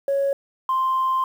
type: tone pair in turn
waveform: sine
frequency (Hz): 554.4 / 1046.6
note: C#5 / C6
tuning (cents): 0 / 0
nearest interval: major seventh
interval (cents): 1100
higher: second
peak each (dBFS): -17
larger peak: neither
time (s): 0.08-0.33 / 0.69-1.24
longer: second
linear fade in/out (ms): 2
effects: tanh soft clip ceiling -15 dBFS + 8-bit